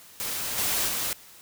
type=noise with level steps; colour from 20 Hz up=white; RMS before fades=-31 / -26 / -29 dBFS; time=0.2-1.13 s; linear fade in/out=0 ms; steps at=0.57 / 0.87 s; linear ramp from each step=20 ms; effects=white hiss -50 dBFS RMS until 1.41 s